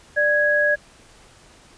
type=tone pair together; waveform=sine; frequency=591.9 / 1661.2 Hz; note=D5 / G#6; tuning=+13 / 0 cents; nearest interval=octave + tritone; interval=1787 cents; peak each=-20 / -17 dBFS; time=0.16-0.76 s; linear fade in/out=20 ms; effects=pink hiss -50 dBFS RMS until 1.77 s + resampled to 22050 Hz